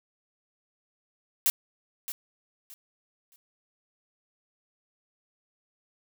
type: noise with echo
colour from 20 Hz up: blue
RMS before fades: -23 dBFS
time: 1.46-1.5 s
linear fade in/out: 0 ms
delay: 620 ms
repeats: 3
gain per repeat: -12 dB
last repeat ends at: 3.36 s
effects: none